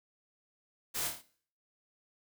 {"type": "noise with echo", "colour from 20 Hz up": "white", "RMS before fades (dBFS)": -36, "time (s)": [0.94, 1.09], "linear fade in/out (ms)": 20, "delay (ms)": 27, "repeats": 5, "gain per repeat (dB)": -4, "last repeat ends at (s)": 1.225, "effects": ["noise-tail reverb RT60 0.5 s tail -17 dB re dry"]}